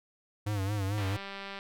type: tone with vibrato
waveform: square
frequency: 100.5 Hz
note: G2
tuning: 44 cents sharp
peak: -30 dBFS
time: 0.46-1.17 s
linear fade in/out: 10 ms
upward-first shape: sine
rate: 4.5 Hz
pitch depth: 93 cents each way
type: click train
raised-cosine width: 0.3 ms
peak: -25 dBFS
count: 121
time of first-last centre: 0.98-1.589 s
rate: 197 Hz
effects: none